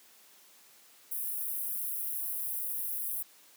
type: high-pass noise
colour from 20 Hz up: white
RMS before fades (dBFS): -35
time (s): 1.11-3.23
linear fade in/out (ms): 10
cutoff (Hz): 10000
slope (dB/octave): 48
effects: white hiss -59 dBFS RMS until 3.56 s + high-pass 200 Hz 12 dB/octave